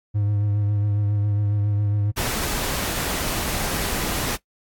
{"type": "tone with vibrato", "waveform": "triangle", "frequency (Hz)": 103.1, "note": "G#2", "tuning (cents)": -12, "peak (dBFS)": -17, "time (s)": [0.14, 2.12], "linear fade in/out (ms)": 20, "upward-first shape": "triangle", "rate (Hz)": 7.3, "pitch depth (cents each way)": 33}
{"type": "noise", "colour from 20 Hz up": "pink", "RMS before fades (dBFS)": -25, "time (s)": [2.16, 4.37], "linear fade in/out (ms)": 20}
{"effects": ["noise-tail reverb RT60 0.1 s tail -19 dB re dry", "AAC 64 kbps"]}